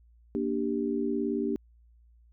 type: chord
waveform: sine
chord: G minor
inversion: first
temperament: just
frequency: 235.2 / 294 / 392 Hz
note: Bb3 / D4 / G4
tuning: +16 / +2 / 0 cents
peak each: -31 dBFS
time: 0.35-1.56 s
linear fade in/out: 0 ms
effects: added 58 Hz sine -56 dBFS peak until 2.32 s